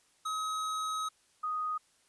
square / sine tone pair in turn, 1272 / 1245.8 Hz, D#6 / D#6, +38 / +2 cents, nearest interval unison, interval 36 cents, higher first, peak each -33 / -31 dBFS, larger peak second, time 0.25-1.09 / 1.43-1.78 s, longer first, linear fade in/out 10 ms, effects white hiss -68 dBFS RMS until 2.08 s + resampled to 24000 Hz

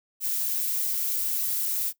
violet noise with amplitude modulation, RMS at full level -26 dBFS, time 0.2-1.93 s, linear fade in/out 50 ms, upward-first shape sine, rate 215 Hz, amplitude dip 30%, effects noise-tail reverb RT60 0.1 s tail -18 dB re dry

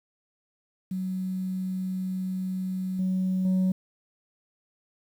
sine tone with level steps, 186.5 Hz, F#3, 14 cents sharp, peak -27 / -22 / -18 dBFS, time 0.91-3.72 s, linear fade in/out 5 ms, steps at 2.99 / 3.45 s, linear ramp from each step 2 ms, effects tanh soft clip ceiling -20 dBFS + 9-bit

